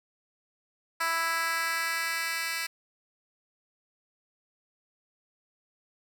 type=tone with high-pass filter sweep; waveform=10% pulse; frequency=330 Hz; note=E4; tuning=2 cents sharp; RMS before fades=-30 dBFS; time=1-2.67 s; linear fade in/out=10 ms; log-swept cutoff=1200 to 2400 Hz; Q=1.4; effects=none